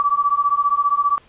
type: beating tone pair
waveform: sine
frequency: 1145 / 1160 Hz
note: D6 / D6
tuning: -44 / -22 cents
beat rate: 15 Hz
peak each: -18 dBFS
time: 0-1.18 s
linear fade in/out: 0 ms
effects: pink hiss -52 dBFS RMS until 1.28 s + resampled to 8000 Hz